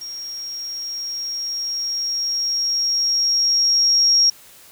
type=tone with level ramp; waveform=sine; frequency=5588 Hz; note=F8; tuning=in tune; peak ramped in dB=-29 to -11 dBFS; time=0.01-4.3 s; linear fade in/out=5 ms; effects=white hiss -46 dBFS RMS until 4.71 s